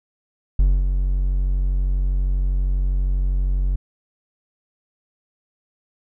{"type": "tone with ADSR envelope", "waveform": "triangle", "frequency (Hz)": 46.25, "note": "F#1", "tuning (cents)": 0, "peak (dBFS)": -9, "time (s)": [0.59, 3.76], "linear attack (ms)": 4, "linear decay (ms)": 240, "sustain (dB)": -6, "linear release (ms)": 7, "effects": []}